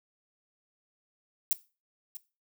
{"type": "noise with echo", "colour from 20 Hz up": "violet", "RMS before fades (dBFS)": -25, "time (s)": [1.51, 1.53], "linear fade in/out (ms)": 0, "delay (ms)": 640, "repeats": 1, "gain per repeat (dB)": -15, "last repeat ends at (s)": 2.17, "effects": ["noise-tail reverb RT60 0.3 s tail -18 dB re dry"]}